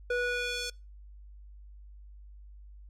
square tone with band-pass filter sweep, 488.3 Hz, B4, 20 cents flat, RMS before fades -32 dBFS, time 0.1-0.7 s, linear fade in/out 5 ms, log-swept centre 1000 to 5200 Hz, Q 1.2, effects noise-tail reverb RT60 0.3 s tail -26 dB re dry + added 50 Hz sine -47 dBFS peak until 2.89 s

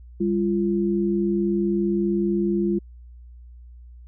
sine tone pair together, 199.61 / 344.1 Hz, G3 / F4, +32 / -26 cents, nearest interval major sixth, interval 942 cents, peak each -22 dBFS, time 0.2-2.79 s, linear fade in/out 10 ms, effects added 60 Hz sine -41 dBFS peak until 4.07 s

